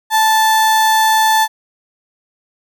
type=tone; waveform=35% pulse; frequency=878 Hz; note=A5; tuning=4 cents flat; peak=-8 dBFS; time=0.1-1.48 s; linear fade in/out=50 ms; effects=none